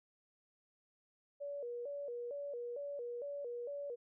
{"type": "tone with vibrato", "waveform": "sine", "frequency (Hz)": 523.3, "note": "C5", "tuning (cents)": 0, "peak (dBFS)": -40, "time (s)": [1.4, 3.96], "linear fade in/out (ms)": 20, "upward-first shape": "square", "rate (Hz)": 2.2, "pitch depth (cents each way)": 150, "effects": []}